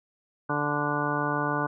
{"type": "harmonic tone", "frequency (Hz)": 146.7, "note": "D3", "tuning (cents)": -2, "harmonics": [1, 2, 3, 4, 5, 6, 7, 8, 10], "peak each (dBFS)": [-33, -32, -35, -35, -37, -33, -33, -33, -32], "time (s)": [0.49, 1.67], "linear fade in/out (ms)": 10, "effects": []}